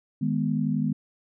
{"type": "chord", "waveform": "sine", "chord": "G# minor", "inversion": "second", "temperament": "equal", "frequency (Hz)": [155.56, 207.7, 246.9], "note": ["D#3", "G#3", "B3"], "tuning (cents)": [0, 0, 0], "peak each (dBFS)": -27, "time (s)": [0.21, 0.93], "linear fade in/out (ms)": 10, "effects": []}